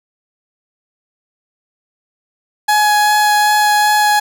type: tone with vibrato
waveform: 30% pulse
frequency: 840 Hz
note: G#5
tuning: 19 cents sharp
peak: -7 dBFS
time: 2.68-4.2 s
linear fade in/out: 10 ms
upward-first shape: sine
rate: 2.6 Hz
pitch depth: 8 cents each way
effects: none